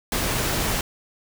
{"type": "noise", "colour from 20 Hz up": "pink", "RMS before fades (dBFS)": -24, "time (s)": [0.12, 0.81], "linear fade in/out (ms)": 2, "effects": []}